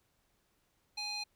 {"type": "tone with band-pass filter", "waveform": "square", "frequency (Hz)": 830.6, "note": "G#5", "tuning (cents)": 0, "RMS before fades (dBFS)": -39, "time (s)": [0.97, 1.24], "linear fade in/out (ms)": 10, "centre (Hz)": 3800, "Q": 3.4, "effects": ["pink hiss -75 dBFS RMS until 1.35 s"]}